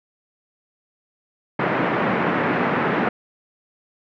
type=band-pass noise; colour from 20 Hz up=pink; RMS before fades=-21 dBFS; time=1.59-3.09 s; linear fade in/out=5 ms; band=160 to 2100 Hz; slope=24 dB/octave; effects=none